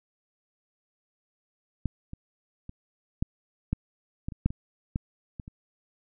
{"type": "clicks", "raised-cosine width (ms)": 5, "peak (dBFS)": [-15, -26, -27, -13, -13, -19, -27, -10, -23, -15, -24, -29], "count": 12, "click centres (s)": [1.857, 2.134, 2.694, 3.225, 3.73, 4.285, 4.322, 4.46, 4.505, 4.959, 5.398, 5.479], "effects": []}